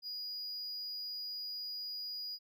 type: tone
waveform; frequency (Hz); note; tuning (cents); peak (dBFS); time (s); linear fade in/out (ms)
triangle; 4898; D#8; -28; -38; 0.02-2.39; 50
effects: none